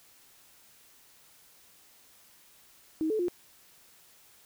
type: tone with pitch steps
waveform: sine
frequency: 315.8 / 434.3 / 353.1 Hz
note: D#4 / A4 / F4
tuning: +26 / -23 / +19 cents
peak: -26 dBFS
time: 3.01-3.283 s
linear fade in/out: 0 ms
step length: 91 ms
effects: white hiss -59 dBFS RMS until 4.45 s